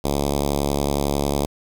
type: tone with notch filter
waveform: 5% pulse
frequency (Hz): 71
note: C#2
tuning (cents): +42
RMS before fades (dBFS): -22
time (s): 0.04-1.46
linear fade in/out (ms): 5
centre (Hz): 1800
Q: 0.68
effects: 8-bit